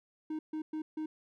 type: tone bursts at uneven times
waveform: triangle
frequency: 311.1 Hz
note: D#4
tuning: in tune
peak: -32 dBFS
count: 4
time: 0.3-0.39 / 0.53-0.62 / 0.73-0.82 / 0.97-1.06 s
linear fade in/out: 5 ms
effects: none